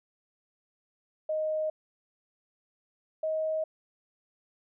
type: tone pair in turn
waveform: sine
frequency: 622.3 / 630.3 Hz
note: D#5 / D#5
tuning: 0 / +22 cents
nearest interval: unison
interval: 22 cents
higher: second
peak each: -27 dBFS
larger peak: neither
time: 1.29-1.7 / 3.23-3.64 s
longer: neither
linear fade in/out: 5 ms
effects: none